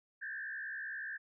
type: tone with frequency modulation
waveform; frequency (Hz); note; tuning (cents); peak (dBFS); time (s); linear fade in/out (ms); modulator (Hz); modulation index
sine; 1677; G#6; +16; -39; 0.21-1.18; 20; 65.2; 1.8
effects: none